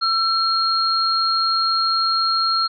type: tone pair together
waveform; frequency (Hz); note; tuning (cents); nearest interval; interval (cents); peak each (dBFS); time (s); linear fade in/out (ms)
sine; 1340 / 4254; E6 / C8; +28 / +28; octave + minor sixth; 2000; -19; 0.01-2.68; 20
effects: none